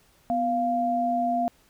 sine tone pair together, 247.4 / 696 Hz, B3 / F5, +3 / -6 cents, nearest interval octave + tritone, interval 1791 cents, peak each -28 / -23 dBFS, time 0.3-1.48 s, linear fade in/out 0 ms, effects pink hiss -61 dBFS RMS until 1.69 s

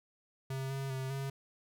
square tone with pitch steps, 133.6 / 136 / 132.2 / 136.6 Hz, C3 / C#3 / C3 / C#3, +36 / -33 / +18 / -25 cents, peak -36 dBFS, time 0.5-1.3 s, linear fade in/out 5 ms, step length 200 ms, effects none

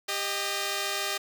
5% pulse tone pair together, 396.4 / 618 Hz, G4 / D#5, +19 / -12 cents, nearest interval minor sixth, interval 769 cents, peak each -20 dBFS, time 0.08-1.18 s, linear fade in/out 10 ms, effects none

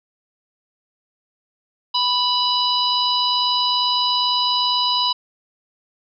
harmonic tone, 987.8 Hz, B5, in tune, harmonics 1 / 3 / 4 / 5, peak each -21 / -23 / -21 / -24 dBFS, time 1.94-5.13 s, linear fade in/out 10 ms, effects none

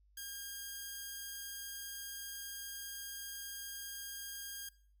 5% pulse tone, 1617 Hz, G#6, 47 cents flat, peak -32 dBFS, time 0.17-4.69 s, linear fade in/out 5 ms, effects noise-tail reverb RT60 0.5 s tail -20 dB re dry + added 50 Hz sine -65 dBFS peak until 5 s

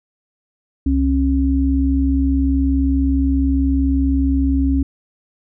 sine tone pair together, 67.21 / 271.9 Hz, C2 / C#4, +47 / -33 cents, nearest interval 2 octaves, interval 2420 cents, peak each -16 dBFS, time 0.86-4.83 s, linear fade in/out 5 ms, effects none

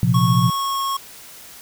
sine chord, Bb suspended second, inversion none, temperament equal, 116.54 / 130.81 / 174.61 Hz, Bb2 / C3 / F3, 0 / 0 / 0 cents, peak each -18 dBFS, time 0.03-0.5 s, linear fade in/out 0 ms
square tone with pitch glide, 1102 to 1093.1 Hz, C#6 to C#6, -11 to -25 cents, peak -21 dBFS, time 0.14-0.97 s, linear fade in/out 5 ms, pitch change -14 cents, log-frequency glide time 0.51-0.8 s
effects white hiss -41 dBFS RMS until 1.61 s

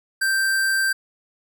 square tone, 1568 Hz, G6, in tune, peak -19 dBFS, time 0.21-0.93 s, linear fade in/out 10 ms, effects none

